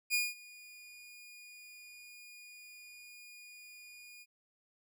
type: tone with ADSR envelope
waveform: sawtooth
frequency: 2443 Hz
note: D#7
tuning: 32 cents flat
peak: -24 dBFS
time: 0.1-4.26 s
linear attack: 41 ms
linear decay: 200 ms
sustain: -24 dB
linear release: 43 ms
effects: none